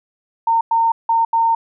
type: tone bursts at uneven times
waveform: sine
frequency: 914 Hz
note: A#5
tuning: 34 cents flat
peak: -12 dBFS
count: 4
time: 0.47-0.61 / 0.71-0.92 / 1.09-1.25 / 1.33-1.55 s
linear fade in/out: 5 ms
effects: none